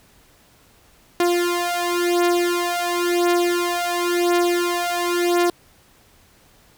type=beating tone pair; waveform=sawtooth; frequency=349.2 / 350.15 Hz; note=F4 / F4; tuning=0 / +5 cents; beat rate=0.95 Hz; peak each=-17 dBFS; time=1.2-5.5 s; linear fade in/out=2 ms; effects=pink hiss -54 dBFS RMS until 6.77 s